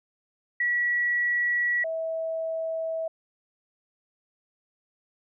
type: tone pair in turn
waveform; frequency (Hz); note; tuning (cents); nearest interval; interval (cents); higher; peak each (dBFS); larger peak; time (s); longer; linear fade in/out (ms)
sine; 1934 / 649.3; B6 / E5; -37 / -26; octave + perfect fifth; 1889; first; -22 / -27; first; 0.6-1.84 / 1.84-3.08; neither; 5
effects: none